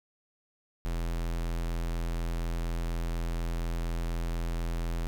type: tone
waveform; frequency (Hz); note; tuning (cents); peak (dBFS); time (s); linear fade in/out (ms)
square; 42.08; E1; +36; -30; 0.85-5.07; 0
effects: none